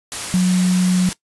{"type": "tone in noise", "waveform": "sine", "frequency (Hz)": 182.7, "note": "F#3", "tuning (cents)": -22, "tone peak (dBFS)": -12, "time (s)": [0.34, 1.09], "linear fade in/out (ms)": 0, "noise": "white", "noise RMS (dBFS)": -26, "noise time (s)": [0.12, 1.13], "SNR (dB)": 11, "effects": ["noise-tail reverb RT60 0.1 s tail -18 dB re dry", "resampled to 24000 Hz"]}